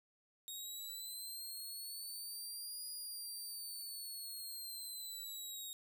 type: linear two-way sweep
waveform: 15% pulse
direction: up then down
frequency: 3744 to 4889 to 3744 Hz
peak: -38 dBFS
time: 0.48-5.73 s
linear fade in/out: 0 ms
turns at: 2.87 s
effects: none